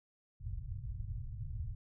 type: low-pass noise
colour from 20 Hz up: white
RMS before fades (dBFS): -41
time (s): 0.4-1.75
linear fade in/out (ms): 10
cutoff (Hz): 120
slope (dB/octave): 48
effects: none